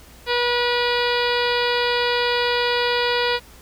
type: harmonic tone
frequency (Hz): 484.4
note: B4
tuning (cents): -34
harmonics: 1 / 2 / 3 / 4 / 5 / 6 / 7 / 8 / 9 / 10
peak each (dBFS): -22 / -25 / -27 / -28 / -29 / -30 / -30 / -31 / -32 / -32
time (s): 0.26-3.4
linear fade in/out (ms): 50
effects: added 60 Hz sine -47 dBFS peak until 3.61 s + pink hiss -47 dBFS RMS until 3.61 s